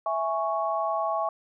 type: chord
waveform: sine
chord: C# minor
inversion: first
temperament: equal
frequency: 659.3 / 830.6 / 1108.7 Hz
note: E5 / G#5 / C#6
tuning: 0 / 0 / 0 cents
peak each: -28 / -30 / -29 dBFS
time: 0.06-1.29 s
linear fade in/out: 2 ms
effects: none